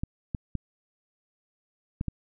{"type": "clicks", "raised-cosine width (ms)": 5, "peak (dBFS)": -17, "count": 5, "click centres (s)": [0.035, 0.348, 0.553, 2.011, 2.083], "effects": []}